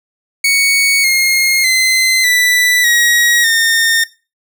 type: tone with pitch steps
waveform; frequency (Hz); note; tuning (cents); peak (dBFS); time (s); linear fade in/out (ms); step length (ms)
sawtooth; 2228 / 2141 / 2057 / 1976.9 / 1899.7 / 1825.4; C#7 / C7 / C7 / B6 / A#6 / A#6; +8 / +39 / -30 / +1 / +32 / -37; -6; 0.44-4.04; 5; 600
effects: noise-tail reverb RT60 0.3 s tail -18 dB re dry